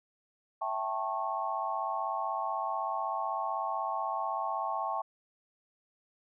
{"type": "chord", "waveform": "sine", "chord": "A dominant seventh", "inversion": "second", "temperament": "equal with one note detuned", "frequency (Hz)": [659.3, 784, 880, 1094.7], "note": ["E5", "G5", "A5", "C#6"], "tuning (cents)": [0, 0, 0, -22], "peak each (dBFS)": [-38, -36, -36, -35], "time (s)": [0.61, 5.02], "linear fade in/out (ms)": 10, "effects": []}